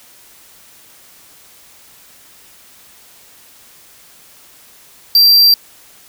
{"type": "tone", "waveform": "square", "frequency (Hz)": 4713, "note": "D8", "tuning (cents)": 5, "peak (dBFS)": -6, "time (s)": [5.15, 5.54], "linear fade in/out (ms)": 2, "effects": ["white hiss -44 dBFS RMS until 6.08 s"]}